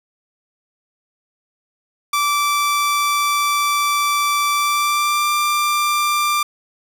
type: tone with pitch glide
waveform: sawtooth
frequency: 1165 to 1185.4 Hz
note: D6 to D6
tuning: -14 to +16 cents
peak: -12 dBFS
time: 2.13-6.43 s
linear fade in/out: 5 ms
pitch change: +30 cents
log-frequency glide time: 4.53-5.31 s
effects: none